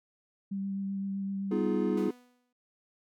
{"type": "tone with vibrato", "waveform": "sine", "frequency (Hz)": 196, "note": "G3", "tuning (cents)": 0, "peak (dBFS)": -31, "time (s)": [0.51, 2.09], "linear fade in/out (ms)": 10, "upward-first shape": "sine", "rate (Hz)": 7.8, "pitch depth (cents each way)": 12}
{"type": "chord", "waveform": "triangle", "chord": "F half-diminished seventh", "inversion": "second", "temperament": "equal with one note detuned", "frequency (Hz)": [246.9, 311.1, 349.2, 420.6], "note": ["Cb4", "Eb4", "F4", "Ab4"], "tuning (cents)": [0, 0, 0, 22], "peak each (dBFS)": -31, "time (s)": [1.51, 2.11], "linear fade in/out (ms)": 5}
{"type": "tone with exponential decay", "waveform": "sawtooth", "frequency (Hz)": 246.9, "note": "B3", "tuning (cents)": 0, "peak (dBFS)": -36, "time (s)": [1.97, 2.53], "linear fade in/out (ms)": 5, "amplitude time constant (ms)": 120}
{"effects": []}